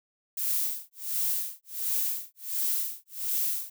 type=noise with tremolo; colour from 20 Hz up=violet; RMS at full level=-27 dBFS; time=0.37-3.7 s; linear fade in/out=5 ms; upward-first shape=sine; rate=1.4 Hz; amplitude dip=100%; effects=none